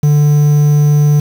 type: tone with quantisation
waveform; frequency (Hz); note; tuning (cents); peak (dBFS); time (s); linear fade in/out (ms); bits
triangle; 147.6; D3; +9; -4; 0.03-1.2; 5; 5
effects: none